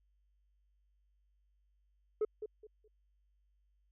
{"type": "tone with echo", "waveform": "sine", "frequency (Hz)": 427.7, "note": "A4", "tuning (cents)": -49, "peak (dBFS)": -26, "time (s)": [2.21, 2.25], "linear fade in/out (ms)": 5, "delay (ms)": 210, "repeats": 3, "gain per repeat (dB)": -12, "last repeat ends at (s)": 2.88, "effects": ["tanh soft clip ceiling -28 dBFS", "added 50 Hz sine -70 dBFS peak until 3.91 s"]}